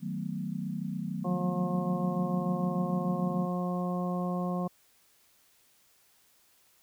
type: chord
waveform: sine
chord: B dominant seventh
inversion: first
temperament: equal with one note detuned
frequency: 155.56 / 185.85 / 220 / 246.9 Hz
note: D#3 / F#3 / A3 / B3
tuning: 0 / +8 / 0 / 0 cents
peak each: -38 / -35 / -38 / -41 dBFS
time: 0-3.49 s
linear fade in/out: 50 ms
type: harmonic tone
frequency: 179.1 Hz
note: F3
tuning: 44 cents sharp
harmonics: 1 / 2 / 3 / 4 / 5 / 6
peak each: -30 / -40 / -38 / -39 / -50 / -40 dBFS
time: 1.24-4.68 s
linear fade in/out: 10 ms
effects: white hiss -65 dBFS RMS until 6.82 s